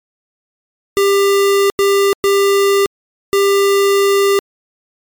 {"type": "tone bursts at uneven times", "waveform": "square", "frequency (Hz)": 397.5, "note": "G4", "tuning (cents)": 24, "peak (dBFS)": -10, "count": 4, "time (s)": [[0.97, 1.7], [1.79, 2.13], [2.24, 2.86], [3.33, 4.39]], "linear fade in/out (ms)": 0, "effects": ["MP3 96 kbps"]}